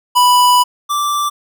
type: tone pair in turn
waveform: square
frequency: 987.8 / 1171 Hz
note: B5 / D6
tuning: 0 / -5 cents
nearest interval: minor third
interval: 295 cents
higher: second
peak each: -8 / -15 dBFS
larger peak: first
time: 0.15-0.64 / 0.89-1.3 s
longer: first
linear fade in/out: 20 ms
effects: none